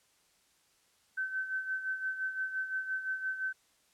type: tone with tremolo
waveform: sine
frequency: 1534 Hz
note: G6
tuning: 38 cents flat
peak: -30 dBFS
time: 1.17-3.53 s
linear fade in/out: 10 ms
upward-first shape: sine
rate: 5.8 Hz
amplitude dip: 65%
effects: white hiss -69 dBFS RMS until 3.93 s + low-pass 10000 Hz 12 dB/octave